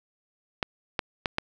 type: clicks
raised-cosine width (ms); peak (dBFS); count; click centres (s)
0.3; -9; 4; 0.628 / 0.992 / 1.258 / 1.384
effects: none